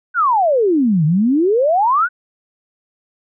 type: exponential two-way sweep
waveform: sine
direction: down then up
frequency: 1533 to 146.83 to 1533 Hz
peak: -11 dBFS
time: 0.14-2.09 s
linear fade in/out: 50 ms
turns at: 1.05 s
effects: none